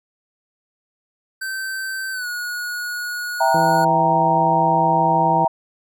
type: tone with pitch glide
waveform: square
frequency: 1548 to 1452.7 Hz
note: G6 to F#6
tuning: -22 to -32 cents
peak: -25 dBFS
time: 1.41-3.85 s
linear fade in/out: 10 ms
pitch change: -110 cents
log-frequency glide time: 2.12-2.27 s
type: chord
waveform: sine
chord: E diminished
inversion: none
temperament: equal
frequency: 659.3 / 784 / 932.3 Hz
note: E5 / G5 / Bb5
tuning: 0 / 0 / 0 cents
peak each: -19 / -19 / -17 dBFS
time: 3.4-5.48 s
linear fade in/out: 10 ms
type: harmonic tone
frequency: 164.8 Hz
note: E3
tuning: in tune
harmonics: 1 / 2 / 3 / 4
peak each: -23 / -26 / -28 / -29 dBFS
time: 3.54-5.45 s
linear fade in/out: 5 ms
effects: none